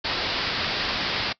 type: low-pass noise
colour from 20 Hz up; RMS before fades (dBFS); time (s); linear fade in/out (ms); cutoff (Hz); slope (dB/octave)
white; -27; 0.04-1.33; 10; 5100; 96
effects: noise-tail reverb RT60 0.1 s tail -21 dB re dry